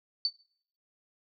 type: tone with exponential decay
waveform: sine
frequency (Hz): 4532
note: C#8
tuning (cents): +37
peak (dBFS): -21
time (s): 0.25-0.35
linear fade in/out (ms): 1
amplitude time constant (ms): 20
effects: noise-tail reverb RT60 0.6 s tail -23 dB re dry